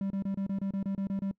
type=tone bursts; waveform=triangle; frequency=195.6 Hz; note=G3; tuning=4 cents flat; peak=-27 dBFS; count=11; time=0.01-1.313 s; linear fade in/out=2 ms; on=93 ms; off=28 ms; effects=noise-tail reverb RT60 0.1 s tail -24 dB re dry